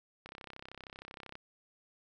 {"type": "click train", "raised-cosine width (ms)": 0.3, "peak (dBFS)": -30, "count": 37, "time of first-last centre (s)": [0.26, 1.354], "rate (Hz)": 32.9, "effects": []}